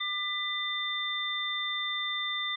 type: tone cluster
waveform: sine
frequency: 1195 / 1995 / 3580 Hz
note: D6 / B6 / A7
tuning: +30 / +17 / +29 cents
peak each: -38 / -34 / -32 dBFS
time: 0-2.56 s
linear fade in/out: 10 ms
effects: none